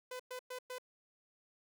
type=tone bursts; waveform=sawtooth; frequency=504 Hz; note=B4; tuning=35 cents sharp; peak=-38 dBFS; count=4; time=0.11-0.784 s; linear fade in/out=5 ms; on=86 ms; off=110 ms; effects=none